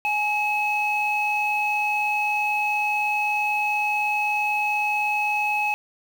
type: tone pair together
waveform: sine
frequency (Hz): 836 / 2571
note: G#5 / E7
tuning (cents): +11 / -44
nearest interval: octave + perfect fifth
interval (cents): 1945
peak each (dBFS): -23 / -22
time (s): 0.05-5.74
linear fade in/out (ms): 0
effects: tanh soft clip ceiling -14 dBFS + 7-bit